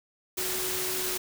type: tone in noise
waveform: sine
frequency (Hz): 370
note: F#4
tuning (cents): 0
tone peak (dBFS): -36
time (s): 0.37-1.18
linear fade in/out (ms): 10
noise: white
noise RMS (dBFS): -31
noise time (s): 0.37-1.18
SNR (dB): -8
effects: none